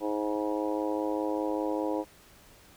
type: harmonic tone with a mistuned harmonic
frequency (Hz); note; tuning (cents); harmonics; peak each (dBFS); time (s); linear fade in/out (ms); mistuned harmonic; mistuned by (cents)
105; G#2; +19; 3 / 4 / 5 / 6 / 7 / 8 / 9; -31 / -36 / -33 / -40 / -41 / -40 / -39; 0-2.05; 50; 9; +36
effects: pink hiss -56 dBFS RMS until 2.76 s